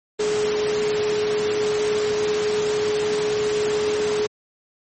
sine tone in noise, 422.2 Hz, G#4, 29 cents sharp, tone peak -19 dBFS, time 0.19-4.27 s, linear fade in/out 10 ms, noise pink, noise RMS -28 dBFS, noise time 0.19-4.27 s, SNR +6 dB, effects high-pass 150 Hz 12 dB/octave + MP3 32 kbps

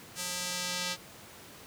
square tone with band-pass filter sweep, 179.5 Hz, F3, 48 cents sharp, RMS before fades -35 dBFS, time 0.15-0.97 s, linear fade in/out 50 ms, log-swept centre 8000 to 4600 Hz, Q 1, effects pink hiss -50 dBFS RMS until 1.66 s + high-pass 100 Hz 12 dB/octave

